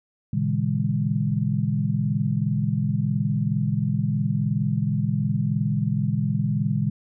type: tone cluster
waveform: sine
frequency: 115.9 / 138.8 / 157.9 / 202.4 Hz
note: A#2 / C#3 / D#3 / G#3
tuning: -10 / +3 / +26 / -44 cents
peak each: -26 dBFS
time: 0.33-6.9 s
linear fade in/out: 5 ms
effects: none